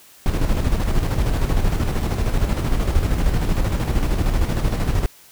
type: noise with tremolo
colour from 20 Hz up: brown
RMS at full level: -17 dBFS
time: 0.26-5.06 s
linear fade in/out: 0 ms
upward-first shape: square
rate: 13 Hz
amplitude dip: 45%
effects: white hiss -48 dBFS RMS until 5.31 s